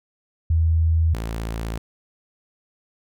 sine / sawtooth tone pair in turn, 81.3 / 55.94 Hz, E2 / A1, -23 / +29 cents, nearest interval tritone, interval 648 cents, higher first, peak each -15 / -22 dBFS, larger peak first, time 0.5-1.14 / 1.14-1.78 s, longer neither, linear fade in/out 5 ms, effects none

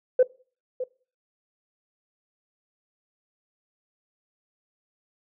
sine tone with echo, 507 Hz, B4, 45 cents sharp, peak -12 dBFS, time 0.19-0.23 s, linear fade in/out 5 ms, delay 610 ms, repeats 1, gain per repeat -14 dB, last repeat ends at 0.84 s, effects noise-tail reverb RT60 0.4 s tail -22 dB re dry + tanh soft clip ceiling -10 dBFS

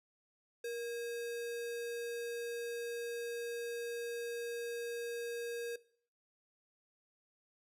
sine tone with sample-and-hold, 471 Hz, A#4, 18 cents sharp, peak -37 dBFS, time 0.64-5.76 s, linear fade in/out 5 ms, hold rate 2100 Hz, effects noise-tail reverb RT60 0.5 s tail -19 dB re dry + resampled to 32000 Hz

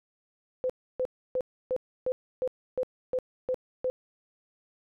sine tone bursts, 510 Hz, C5, 44 cents flat, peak -25 dBFS, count 10, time 0.64-3.9 s, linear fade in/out 0 ms, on 56 ms, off 300 ms, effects none

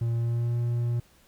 triangle tone with pitch glide, 116.54 to 119.13 Hz, A#2 to A#2, 0 to +38 cents, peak -22 dBFS, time 0.01-1 s, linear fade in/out 5 ms, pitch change +38 cents, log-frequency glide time 0.13-0.57 s, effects pink hiss -60 dBFS RMS until 1.27 s

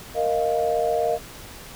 sine chord, Bb suspended fourth, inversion none, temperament equal, 466.2 / 622.3 / 698.5 Hz, Bb4 / Eb5 / F5, 0 / 0 / 0 cents, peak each -24 dBFS, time 0.14-1.19 s, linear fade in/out 50 ms, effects pink hiss -41 dBFS RMS until 1.75 s

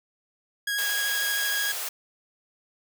sawtooth tone with vibrato, 1646 Hz, G#6, 16 cents flat, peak -22 dBFS, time 0.67-1.72 s, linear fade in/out 5 ms, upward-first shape sine, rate 13 Hz, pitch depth 12 cents each way
white high-pass noise, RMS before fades -32 dBFS, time 0.78-1.89 s, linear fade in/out 5 ms, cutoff 420 Hz, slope 48 dB/octave
effects none

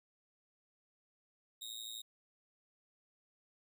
sawtooth tone with amplitude modulation, 3748 Hz, A#7, 9 cents sharp, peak -37 dBFS, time 1.61-2.02 s, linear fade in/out 10 ms, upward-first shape sine, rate 112 Hz, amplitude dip 85%, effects none

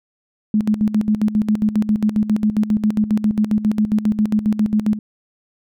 sine tone with tremolo, 212.8 Hz, G#3, 42 cents sharp, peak -12 dBFS, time 0.54-4.99 s, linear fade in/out 2 ms, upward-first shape square, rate 7.4 Hz, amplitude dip 75%, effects none

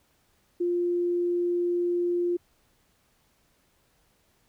sine tone, 350.1 Hz, F4, 4 cents sharp, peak -23 dBFS, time 0.6-2.37 s, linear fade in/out 10 ms, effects pink hiss -67 dBFS RMS until 4.48 s

